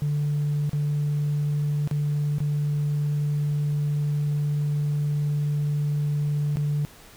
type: tone with dropouts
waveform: sine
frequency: 146.83 Hz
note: D3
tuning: in tune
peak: -20 dBFS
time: 0.02-6.85 s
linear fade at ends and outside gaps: 0 ms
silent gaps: 0.694-0.732 / 1.875-1.912 / 2.383-2.404 / 6.558-6.57 s
effects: tanh soft clip ceiling -19 dBFS + pink hiss -49 dBFS RMS until 7.16 s